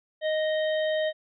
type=harmonic tone; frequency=622.3 Hz; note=D#5; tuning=in tune; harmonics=1 / 3 / 5 / 6; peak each=-24 / -34 / -38 / -40 dBFS; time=0.21-1.13 s; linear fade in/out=50 ms; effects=none